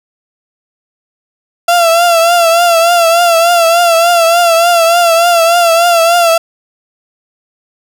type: tone with vibrato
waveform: 35% pulse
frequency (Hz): 679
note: F5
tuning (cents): -49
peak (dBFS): -4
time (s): 1.68-6.38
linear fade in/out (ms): 5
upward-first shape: triangle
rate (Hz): 3.4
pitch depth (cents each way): 67
effects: none